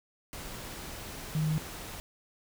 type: tone in noise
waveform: sine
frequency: 155.56 Hz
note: D#3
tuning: in tune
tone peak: -26 dBFS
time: 1.35-1.58 s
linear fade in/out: 0 ms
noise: pink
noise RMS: -42 dBFS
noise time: 0.33-2 s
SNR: +13 dB
effects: none